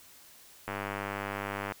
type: click train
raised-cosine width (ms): 0.5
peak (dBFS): -19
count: 105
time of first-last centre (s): 0.68-1.721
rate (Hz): 99.9
effects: white hiss -55 dBFS RMS until 1.8 s